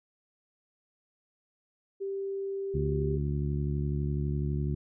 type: tone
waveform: sine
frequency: 392 Hz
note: G4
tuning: in tune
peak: -31 dBFS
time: 2-3.18 s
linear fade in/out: 20 ms
type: harmonic tone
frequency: 72 Hz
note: D2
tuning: 34 cents flat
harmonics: 1 / 2 / 3 / 4 / 5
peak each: -32 / -30 / -38 / -42 / -40 dBFS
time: 2.74-4.75 s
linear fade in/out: 5 ms
effects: none